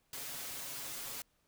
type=noise with comb filter; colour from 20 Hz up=white; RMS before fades=-43 dBFS; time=0.13-1.22 s; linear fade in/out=2 ms; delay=7.2 ms; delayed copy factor=+1; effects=pink hiss -75 dBFS RMS until 1.47 s